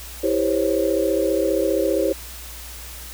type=tone cluster; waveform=sine; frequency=328 / 397 / 516 / 551 Hz; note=E4 / G4 / C5 / C#5; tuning=-9 / +22 / -24 / -11 cents; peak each=-23 dBFS; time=0.23-2.13 s; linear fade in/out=10 ms; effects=added 60 Hz sine -38 dBFS peak until 3.13 s + white hiss -38 dBFS RMS until 3.13 s